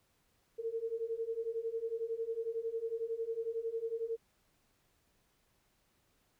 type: beating tone pair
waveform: sine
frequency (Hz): 448.9 / 459.9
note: A4 / A#4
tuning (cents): +35 / -23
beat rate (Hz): 11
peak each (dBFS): -39 / -37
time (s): 0.58-4.17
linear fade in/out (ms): 20
effects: pink hiss -74 dBFS RMS until 6.39 s